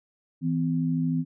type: tone pair together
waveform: sine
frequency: 162.6 / 255.6 Hz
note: E3 / C4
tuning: -23 / -40 cents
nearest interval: minor sixth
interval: 783 cents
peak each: -25 / -26 dBFS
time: 0.41-1.25 s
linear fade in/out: 50 ms
effects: none